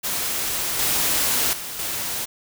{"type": "noise with level steps", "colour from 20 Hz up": "white", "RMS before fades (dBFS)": [-25, -21, -32, -27], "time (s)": [0.03, 2.26], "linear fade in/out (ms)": 20, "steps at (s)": [0.79, 1.53, 1.79], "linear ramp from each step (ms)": 2, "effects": []}